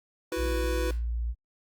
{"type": "chord", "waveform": "square", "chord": "E suspended second", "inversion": "none", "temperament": "equal with one note detuned", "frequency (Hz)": [329.6, 368.5, 493.9], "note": ["E4", "F#4", "B4"], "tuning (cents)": [0, -7, 0], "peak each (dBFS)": [-35, -35, -33], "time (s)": [0.32, 0.91], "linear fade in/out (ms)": 2}
{"type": "tone with pitch glide", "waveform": "sine", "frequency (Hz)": [60.2, 58.02], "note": ["B1", "A#1"], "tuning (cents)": [-44, -7], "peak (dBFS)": -27, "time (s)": [0.36, 1.35], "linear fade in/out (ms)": 50, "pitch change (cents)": -63, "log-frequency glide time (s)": [0.48, 0.55]}
{"effects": ["Opus 48 kbps"]}